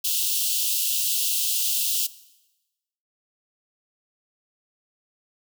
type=high-pass noise; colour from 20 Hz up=white; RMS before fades=-24 dBFS; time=0.04-2.07 s; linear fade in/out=10 ms; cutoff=2700 Hz; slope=96 dB/octave; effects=noise-tail reverb RT60 1.0 s tail -18 dB re dry